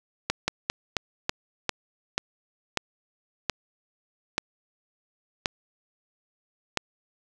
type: slowing click train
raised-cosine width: 0.2 ms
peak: -6 dBFS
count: 12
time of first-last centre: 0.3-6.773 s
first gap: 180 ms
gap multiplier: 1.22
effects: none